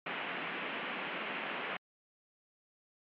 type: band-pass noise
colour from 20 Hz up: white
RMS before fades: -39 dBFS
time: 0.06-1.77 s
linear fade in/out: 5 ms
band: 160 to 2900 Hz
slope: 48 dB/octave
effects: MP3 64 kbps